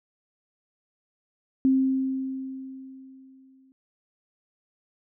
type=tone with exponential decay; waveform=sine; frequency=264.5 Hz; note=C4; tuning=19 cents sharp; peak=-16 dBFS; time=1.65-3.72 s; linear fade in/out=0 ms; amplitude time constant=450 ms; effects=none